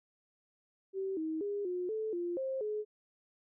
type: tone with pitch steps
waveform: sine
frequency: 385.1 / 317.1 / 407 / 359.7 / 436.6 / 348.2 / 530 / 424.2 Hz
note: G4 / D#4 / G#4 / F#4 / A4 / F4 / C5 / G#4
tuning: -31 / +33 / -35 / -49 / -13 / -5 / +22 / +37 cents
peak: -33 dBFS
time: 0.93-2.85 s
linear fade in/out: 50 ms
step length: 240 ms
effects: none